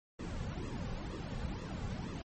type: noise with flanger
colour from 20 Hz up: brown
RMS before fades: -40 dBFS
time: 0.19-2.22 s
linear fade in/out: 5 ms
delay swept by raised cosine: 1.3 to 3.2 ms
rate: 2.1 Hz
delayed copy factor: -0.75
effects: MP3 32 kbps